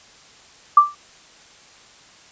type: tone with exponential decay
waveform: sine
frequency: 1174.7 Hz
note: D6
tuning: in tune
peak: -3 dBFS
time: 0.77-0.95 s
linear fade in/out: 5 ms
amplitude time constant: 37 ms
effects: white hiss -48 dBFS RMS until 2.31 s + resampled to 16000 Hz